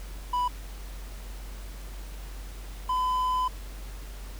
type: tone pair in turn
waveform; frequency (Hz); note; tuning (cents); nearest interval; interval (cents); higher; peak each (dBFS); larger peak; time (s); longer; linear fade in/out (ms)
triangle; 987.8 / 1010.3; B5 / B5; 0 / +39; unison; 39; second; -22; neither; 0.33-0.48 / 2.89-3.48; second; 5
effects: added 47 Hz sine -37 dBFS peak until 4.39 s + pink hiss -48 dBFS RMS until 4.39 s